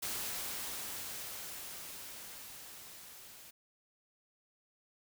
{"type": "noise with level ramp", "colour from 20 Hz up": "white", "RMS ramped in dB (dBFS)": [-38, -54], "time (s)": [0.02, 3.51], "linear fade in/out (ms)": 10, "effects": []}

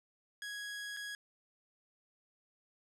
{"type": "tone with dropouts", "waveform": "sawtooth", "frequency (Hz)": 1661.2, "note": "G#6", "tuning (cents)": 0, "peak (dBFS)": -37, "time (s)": [0.42, 1.15], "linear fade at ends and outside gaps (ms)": 1, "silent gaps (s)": [0.966, 0.97], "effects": ["low-pass 10000 Hz 12 dB/octave"]}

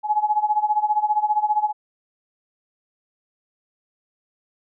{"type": "tone with tremolo", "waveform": "sine", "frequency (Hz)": 846, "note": "G#5", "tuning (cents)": 32, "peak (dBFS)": -14, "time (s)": [0.03, 1.73], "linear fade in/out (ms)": 50, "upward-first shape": "sine", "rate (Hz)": 15, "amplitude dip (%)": 85, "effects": []}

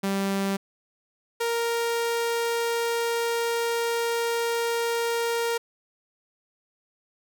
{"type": "tone pair in turn", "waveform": "sawtooth", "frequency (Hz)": [196, 466.2], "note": ["G3", "A#4"], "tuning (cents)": [0, 0], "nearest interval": "octave + minor third", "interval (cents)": 1500, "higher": "second", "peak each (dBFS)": -20, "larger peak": "neither", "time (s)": [[0.03, 0.57], [1.4, 5.58]], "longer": "second", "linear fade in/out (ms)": 10, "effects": []}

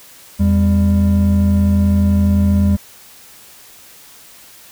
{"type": "tone pair together", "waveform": "triangle", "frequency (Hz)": [83.7, 199.26], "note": ["E2", "G3"], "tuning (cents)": [27, 29], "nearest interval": "octave + minor third", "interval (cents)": 1502, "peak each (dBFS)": -11, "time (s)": [0.39, 2.77], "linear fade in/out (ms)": 20, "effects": ["white hiss -42 dBFS RMS until 4.71 s"]}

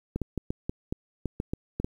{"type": "clicks", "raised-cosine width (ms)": 3, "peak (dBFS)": -16, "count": 11, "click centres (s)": [0.16, 0.217, 0.377, 0.505, 0.695, 0.925, 1.257, 1.401, 1.535, 1.8, 1.845], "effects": ["9-bit"]}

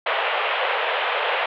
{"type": "band-pass noise", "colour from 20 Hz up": "pink", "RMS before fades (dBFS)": -23, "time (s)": [0.06, 1.46], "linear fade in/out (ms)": 5, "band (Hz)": [480, 3300], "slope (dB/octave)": 48, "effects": []}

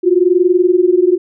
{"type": "tone pair together", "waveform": "sine", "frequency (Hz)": [349.2, 370], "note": ["F4", "F#4"], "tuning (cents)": [0, 0], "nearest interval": "minor second", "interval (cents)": 100, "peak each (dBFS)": -11, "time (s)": [0.03, 1.18], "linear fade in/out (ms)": 20, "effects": []}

